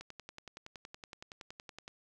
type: click train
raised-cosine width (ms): 0.2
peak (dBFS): -29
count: 21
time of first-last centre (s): 0.01-1.879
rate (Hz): 10.7
effects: none

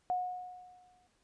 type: tone with exponential decay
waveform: sine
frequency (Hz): 727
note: F#5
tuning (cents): -31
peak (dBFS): -28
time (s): 0.1-1.07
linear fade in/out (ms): 0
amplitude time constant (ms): 210
effects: pink hiss -73 dBFS RMS until 1.23 s + resampled to 22050 Hz

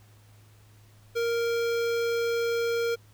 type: tone with notch filter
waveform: square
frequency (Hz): 466.2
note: A#4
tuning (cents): 0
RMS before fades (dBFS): -27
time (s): 1.15-2.96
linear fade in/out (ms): 20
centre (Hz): 9800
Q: 0.91
effects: added 105 Hz sine -53 dBFS peak until 3.13 s + pink hiss -61 dBFS RMS until 3.13 s

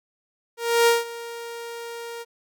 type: tone with ADSR envelope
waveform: sawtooth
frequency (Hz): 467.5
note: A#4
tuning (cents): +5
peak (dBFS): -10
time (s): 0.57-2.25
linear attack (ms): 300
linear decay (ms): 170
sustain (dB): -19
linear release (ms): 35
effects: none

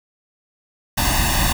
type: noise with comb filter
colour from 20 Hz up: pink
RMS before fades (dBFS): -18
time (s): 0.97-1.53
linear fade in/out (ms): 10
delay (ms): 1.1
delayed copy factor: +1
effects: none

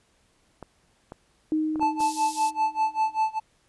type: clicks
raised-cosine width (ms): 1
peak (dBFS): -24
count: 6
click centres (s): 0.627 / 1.121 / 1.758 / 1.796 / 1.829 / 2.005
type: tone with exponential decay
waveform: sine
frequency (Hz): 311.1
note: D#4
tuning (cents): 0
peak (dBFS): -20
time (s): 1.52-3.27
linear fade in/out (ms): 1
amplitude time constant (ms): 380
type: tone with tremolo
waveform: triangle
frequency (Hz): 876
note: A5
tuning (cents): -8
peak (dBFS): -17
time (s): 1.8-3.4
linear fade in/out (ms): 20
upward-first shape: sine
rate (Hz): 5.1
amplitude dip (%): 95
type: high-pass noise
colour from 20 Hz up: pink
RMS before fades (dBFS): -36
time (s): 1.99-2.51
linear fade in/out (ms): 20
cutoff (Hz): 4400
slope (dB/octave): 24
effects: pink hiss -65 dBFS RMS until 3.68 s + resampled to 24000 Hz

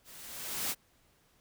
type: noise with level ramp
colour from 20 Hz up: white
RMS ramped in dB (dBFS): -53 to -31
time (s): 0.04-0.75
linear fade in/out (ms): 50
effects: pink hiss -68 dBFS RMS until 1.4 s

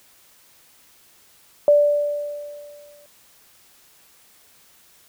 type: tone with exponential decay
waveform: sine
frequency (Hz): 585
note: D5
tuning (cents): -7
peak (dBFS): -9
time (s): 1.68-3.06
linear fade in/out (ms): 1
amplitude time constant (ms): 300
effects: white hiss -54 dBFS RMS until 5.08 s

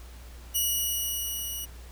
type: tone with level ramp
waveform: 5% pulse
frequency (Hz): 2916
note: F#7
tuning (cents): -26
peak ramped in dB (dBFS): -15 to -25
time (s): 0.54-1.66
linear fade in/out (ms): 20
effects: added 60 Hz sine -43 dBFS peak until 1.91 s + pink hiss -52 dBFS RMS until 1.91 s

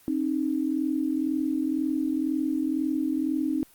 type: tone pair together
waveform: sine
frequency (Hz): 268 / 310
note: C4 / D#4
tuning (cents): +42 / -6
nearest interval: minor third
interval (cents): 252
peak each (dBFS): -27 / -26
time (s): 0.08-3.63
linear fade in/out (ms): 0
effects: white hiss -56 dBFS RMS until 3.74 s + Opus 24 kbps

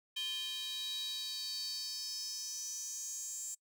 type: tone with high-pass filter sweep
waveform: square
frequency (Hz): 349.2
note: F4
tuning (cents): 0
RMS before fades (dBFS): -41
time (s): 0.16-3.55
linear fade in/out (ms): 10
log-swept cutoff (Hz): 3100 to 7400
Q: 7
effects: noise-tail reverb RT60 0.1 s tail -22 dB re dry

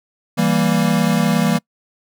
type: chord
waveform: square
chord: E diminished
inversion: none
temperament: equal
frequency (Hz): 164.81 / 196 / 233.1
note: E3 / G3 / Bb3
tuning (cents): 0 / 0 / 0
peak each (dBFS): -19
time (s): 0.37-1.59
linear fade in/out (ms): 20
effects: noise-tail reverb RT60 0.1 s tail -26 dB re dry

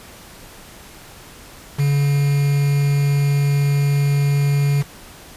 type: tone with quantisation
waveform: triangle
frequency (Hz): 142.1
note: C#3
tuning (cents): +43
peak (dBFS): -12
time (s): 1.78-4.83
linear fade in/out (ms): 20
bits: 5
effects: pink hiss -41 dBFS RMS until 5.36 s + resampled to 32000 Hz

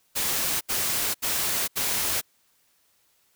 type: noise bursts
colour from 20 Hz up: white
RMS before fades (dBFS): -26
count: 4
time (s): 0.15-2.215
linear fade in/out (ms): 20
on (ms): 460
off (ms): 75
effects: white hiss -66 dBFS RMS until 3.35 s

